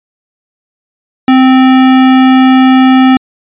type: tone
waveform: square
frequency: 260.2 Hz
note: C4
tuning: 9 cents flat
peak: -3 dBFS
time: 1.28-3.17 s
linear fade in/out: 2 ms
effects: resampled to 8000 Hz